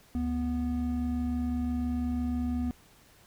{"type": "tone pair together", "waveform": "triangle", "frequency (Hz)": [73.14, 245.3], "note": ["D2", "B3"], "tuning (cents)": [-7, -12], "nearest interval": "octave + major sixth", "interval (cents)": 2095, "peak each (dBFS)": [-31, -27], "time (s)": [0.15, 2.71], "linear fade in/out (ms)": 0, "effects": ["pink hiss -59 dBFS RMS until 3.26 s"]}